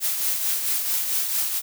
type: noise with tremolo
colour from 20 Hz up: blue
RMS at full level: -22 dBFS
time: 0-1.62 s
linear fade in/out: 50 ms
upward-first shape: triangle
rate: 4.5 Hz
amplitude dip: 50%
effects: none